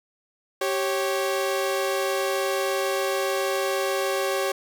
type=tone pair together; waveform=sawtooth; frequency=388.5 / 549.4 Hz; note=G4 / C#5; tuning=-16 / -16 cents; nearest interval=tritone; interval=600 cents; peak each=-22 / -22 dBFS; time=0.61-4.52 s; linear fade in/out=5 ms; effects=9-bit